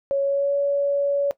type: tone with pitch glide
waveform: sine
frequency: 554.4 to 565.1 Hz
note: C#5 to C#5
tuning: 0 to +33 cents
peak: -18 dBFS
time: 0.11-1.31 s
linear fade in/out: 0 ms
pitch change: +33 cents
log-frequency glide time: 0.21-0.56 s
effects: noise-tail reverb RT60 0.1 s tail -17 dB re dry